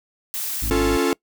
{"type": "noise", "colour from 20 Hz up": "blue", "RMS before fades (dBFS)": -27, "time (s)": [0.34, 0.7], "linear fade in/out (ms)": 0}
{"type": "harmonic tone", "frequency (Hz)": 51.4, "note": "G#1", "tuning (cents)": -17, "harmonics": [1, 2, 4, 5, 6], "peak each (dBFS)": [-24, -32, -40, -38, -39], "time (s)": [0.62, 0.97], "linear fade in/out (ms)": 5}
{"type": "chord", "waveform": "45% pulse", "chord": "Db augmented", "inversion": "none", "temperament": "equal", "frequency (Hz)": [277.2, 349.2, 440], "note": ["Db4", "F4", "A4"], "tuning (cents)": [0, 0, 0], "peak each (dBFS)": -22, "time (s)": [0.71, 1.13], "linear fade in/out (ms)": 0}
{"effects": ["noise-tail reverb RT60 0.1 s tail -24 dB re dry"]}